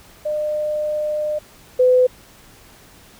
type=tone pair in turn; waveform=sine; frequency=604 / 504.7 Hz; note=D5 / B4; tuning=+48 / +38 cents; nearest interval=minor third; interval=310 cents; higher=first; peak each=-19 / -10 dBFS; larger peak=second; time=0.25-1.39 / 1.79-2.07 s; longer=first; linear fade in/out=10 ms; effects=pink hiss -47 dBFS RMS until 3.19 s